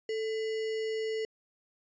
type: tone with sample-and-hold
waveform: sine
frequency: 440 Hz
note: A4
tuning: in tune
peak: -30 dBFS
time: 0.09-1.25 s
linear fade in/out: 2 ms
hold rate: 2450 Hz
effects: resampled to 16000 Hz